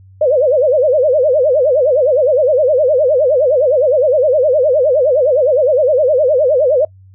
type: tone with vibrato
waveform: sine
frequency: 554.4 Hz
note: C#5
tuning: in tune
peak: -8 dBFS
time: 0.21-6.85 s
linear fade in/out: 5 ms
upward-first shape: sine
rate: 9.7 Hz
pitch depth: 220 cents each way
effects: noise-tail reverb RT60 0.1 s tail -22 dB re dry + added 95 Hz sine -39 dBFS peak until 7.14 s